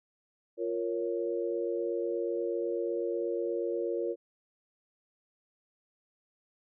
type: chord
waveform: sine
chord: Bb minor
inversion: second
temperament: equal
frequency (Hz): 349.2 / 466.2 / 554.4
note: F4 / Bb4 / Db5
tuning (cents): 0 / 0 / 0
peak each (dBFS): -33 / -33 / -36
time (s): 0.57-4.16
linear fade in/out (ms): 50
effects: none